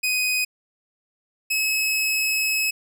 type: tone pair in turn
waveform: sawtooth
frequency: 2502 / 2574 Hz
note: D#7 / E7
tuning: +9 / -42 cents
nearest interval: unison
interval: 49 cents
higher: second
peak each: -17 dBFS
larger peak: neither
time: 0.03-0.45 / 1.5-2.71 s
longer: second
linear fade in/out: 10 ms
effects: none